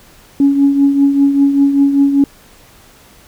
sine tone with tremolo, 279.5 Hz, C#4, 14 cents sharp, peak -4 dBFS, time 0.4-2.24 s, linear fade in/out 2 ms, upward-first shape triangle, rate 5.1 Hz, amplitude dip 65%, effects tanh soft clip ceiling -1 dBFS + pink hiss -44 dBFS RMS until 3.27 s

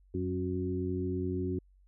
harmonic tone with a mistuned harmonic, 91.5 Hz, F#2, 19 cents flat, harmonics 1 / 2 / 3 / 4, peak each -35 / -38 / -36 / -35 dBFS, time 0.14-1.59 s, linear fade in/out 5 ms, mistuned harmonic 2, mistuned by +25 cents, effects added 47 Hz sine -59 dBFS peak until 1.87 s

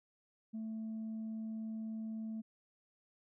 sine tone, 220.9 Hz, A3, 7 cents sharp, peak -37 dBFS, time 0.53-2.42 s, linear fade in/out 20 ms, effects tanh soft clip ceiling -37 dBFS

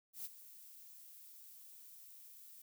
violet noise with ADSR envelope, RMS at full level -43 dBFS, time 0.13-2.62 s, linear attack 120 ms, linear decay 27 ms, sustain -14 dB, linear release 5 ms, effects none

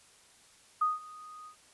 sine tone with ADSR envelope, 1242 Hz, D#6, 3 cents flat, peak -23 dBFS, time 0.81-1.56 s, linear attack 9 ms, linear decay 170 ms, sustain -22 dB, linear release 95 ms, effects white hiss -60 dBFS RMS until 1.73 s + resampled to 24000 Hz

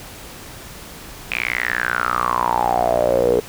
sawtooth tone with band-pass filter sweep, 60.4 Hz, B1, 38 cents flat, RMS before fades -19 dBFS, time 1.31-3.4 s, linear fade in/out 0 ms, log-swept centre 2500 to 440 Hz, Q 9.2, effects pink hiss -37 dBFS RMS until 3.48 s

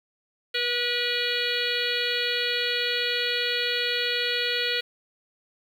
harmonic tone with a mistuned harmonic, 484.9 Hz, B4, 32 cents flat, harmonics 1 / 3 / 4 / 5 / 6 / 7 / 8 / 9, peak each -32 / -32 / -32 / -32 / -32 / -32 / -32 / -32 dBFS, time 0.54-4.81 s, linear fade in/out 10 ms, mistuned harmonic 7, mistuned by -26 cents, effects 8-bit

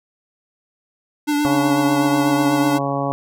square tone with vibrato, 293.7 Hz, D4, in tune, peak -17 dBFS, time 1.27-2.79 s, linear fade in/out 20 ms, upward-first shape triangle, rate 8.1 Hz, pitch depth 30 cents each way
harmonic tone, 139.5 Hz, C#3, 11 cents sharp, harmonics 1 / 2 / 3 / 4 / 5 / 6 / 7 / 8, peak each -26 / -25 / -31 / -25 / -27 / -28 / -31 / -28 dBFS, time 1.45-3.12 s, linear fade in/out 0 ms
effects none

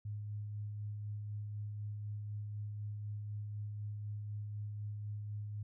sine tone with tremolo, 104.4 Hz, G#2, 10 cents sharp, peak -38 dBFS, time 0.05-5.63 s, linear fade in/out 5 ms, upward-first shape sine, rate 4 Hz, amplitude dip 25%, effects none

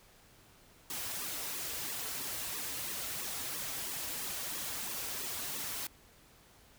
white noise with flanger, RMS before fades -39 dBFS, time 0.9-5.87 s, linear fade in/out 2 ms, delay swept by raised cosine 1.3 to 5.7 ms, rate 3 Hz, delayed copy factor -0.85, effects pink hiss -61 dBFS RMS until 6.78 s

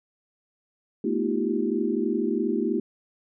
sine tone cluster, 217.8 / 241.1 / 313.5 / 345.7 / 389.8 Hz, A3 / B3 / D#4 / F4 / G4, -17 / -41 / +13 / -18 / -10 cents, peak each -29 dBFS, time 1.04-2.8 s, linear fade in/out 5 ms, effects none

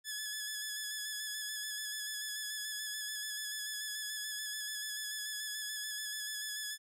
10% pulse tone with vibrato, 1709 Hz, G#6, 49 cents sharp, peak -29 dBFS, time 0.04-6.78 s, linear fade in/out 50 ms, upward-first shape square, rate 6.9 Hz, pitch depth 23 cents each way, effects none

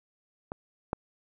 clicks, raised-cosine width 1 ms, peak -21 / -14 dBFS, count 2, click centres 0.519 / 0.931 s, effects none

